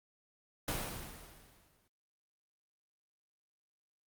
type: noise with exponential decay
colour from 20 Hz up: pink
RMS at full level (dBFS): -34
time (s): 0.68-1.88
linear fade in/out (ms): 2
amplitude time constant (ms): 260
effects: Opus 32 kbps